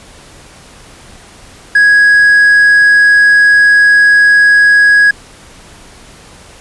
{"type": "tone with hard clipping", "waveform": "sine", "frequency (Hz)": 1661.2, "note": "G#6", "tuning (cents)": 0, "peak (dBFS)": -4, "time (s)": [1.75, 5.11], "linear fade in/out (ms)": 5, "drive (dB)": 2, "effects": ["pink hiss -37 dBFS RMS until 6.6 s", "resampled to 24000 Hz"]}